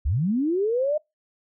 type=linear sweep; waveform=sine; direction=up; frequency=54.5 to 621 Hz; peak=-20 dBFS; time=0.05-0.98 s; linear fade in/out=10 ms; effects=noise-tail reverb RT60 0.2 s tail -23 dB re dry